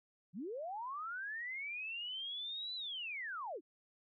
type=linear two-way sweep; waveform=sine; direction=up then down; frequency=146.83 to 4036 to 262.8 Hz; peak=-40 dBFS; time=0.33-3.61 s; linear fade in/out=50 ms; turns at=2.75 s; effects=none